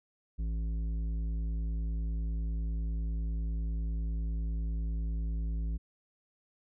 sine tone with tanh clipping, 55 Hz, A1, in tune, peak -32 dBFS, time 0.38-5.78 s, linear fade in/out 20 ms, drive 10 dB, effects none

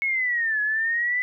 sine linear two-way sweep, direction down then up, 2200 to 1686 to 2007 Hz, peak -21 dBFS, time 0.02-1.22 s, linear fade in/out 0 ms, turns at 0.61 s, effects none

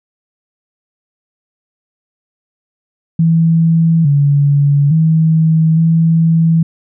sine tone with pitch steps, 164.3 / 142.9 / 160.2 / 163.8 Hz, E3 / D3 / E3 / E3, -5 / -47 / -49 / -11 cents, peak -7 dBFS, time 3.19-6.63 s, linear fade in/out 5 ms, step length 860 ms, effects none

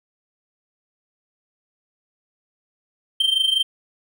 triangle tone with amplitude modulation, 3136 Hz, G7, in tune, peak -12 dBFS, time 3.2-3.63 s, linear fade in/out 5 ms, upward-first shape sine, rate 25 Hz, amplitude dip 75%, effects none

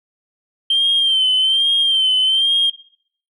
sine tone with vibrato, 3136 Hz, G7, in tune, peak -11 dBFS, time 0.7-2.7 s, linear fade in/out 5 ms, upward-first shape sine, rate 1.2 Hz, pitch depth 59 cents each way, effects noise-tail reverb RT60 0.6 s tail -21 dB re dry + tanh soft clip ceiling -9 dBFS

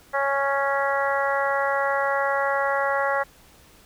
harmonic tone, 277.2 Hz, C#4, in tune, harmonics 2 / 3 / 4 / 5 / 6 / 7, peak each -25 / -27 / -28 / -29 / -30 / -30 dBFS, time 0.13-3.24 s, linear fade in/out 20 ms, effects pink hiss -53 dBFS RMS until 3.85 s

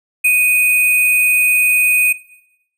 sine tone with sample-and-hold, 2489 Hz, D#7, in tune, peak -9 dBFS, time 0.24-2.13 s, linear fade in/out 10 ms, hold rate 11025 Hz, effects noise-tail reverb RT60 0.8 s tail -17 dB re dry + resampled to 32000 Hz

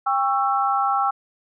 sine chord, C# diminished, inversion second, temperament just, 798.3 / 1108.7 / 1330.5 Hz, G5 / C#6 / E6, +31 / 0 / +16 cents, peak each -21 / -25 / -22 dBFS, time 0.06-1.11 s, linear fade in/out 10 ms, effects none

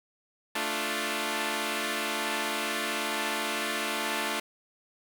5% pulse chord, D minor, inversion second, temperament equal, 220 / 293.7 / 349.2 Hz, A3 / D4 / F4, 0 / 0 / 0 cents, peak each -22 dBFS, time 0.55-4.4 s, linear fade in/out 5 ms, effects none

